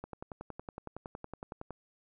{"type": "click train", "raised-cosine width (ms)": 1, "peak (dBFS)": -27, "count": 19, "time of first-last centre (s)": [0.04, 1.707], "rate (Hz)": 10.8, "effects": []}